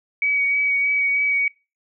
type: tone with vibrato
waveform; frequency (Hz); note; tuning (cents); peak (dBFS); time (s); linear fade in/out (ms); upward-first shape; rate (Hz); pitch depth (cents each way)
sine; 2263; C#7; +35; -17; 0.22-1.48; 2; triangle; 3.2; 18
effects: noise-tail reverb RT60 0.3 s tail -24 dB re dry